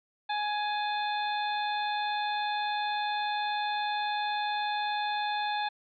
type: harmonic tone with a mistuned harmonic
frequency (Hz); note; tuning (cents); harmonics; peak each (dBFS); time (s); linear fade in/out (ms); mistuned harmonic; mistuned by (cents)
835; G#5; +9; 1 / 2 / 3 / 4 / 5; -29 / -36 / -40 / -38 / -43; 0.29-5.69; 10; 4; +100
effects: MP3 96 kbps